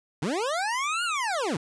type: linear two-way sweep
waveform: 25% pulse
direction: up then down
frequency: 127.4 to 1457 to 127.4 Hz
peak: -22 dBFS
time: 0.22-1.57 s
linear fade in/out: 5 ms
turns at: 1.04 s
effects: resampled to 22050 Hz